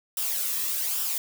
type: noise with flanger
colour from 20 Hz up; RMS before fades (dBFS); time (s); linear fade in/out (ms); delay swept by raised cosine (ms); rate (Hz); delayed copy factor
blue; -28; 0.17-1.18; 2; 0.46 to 1.39; 1.2; -0.5
effects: none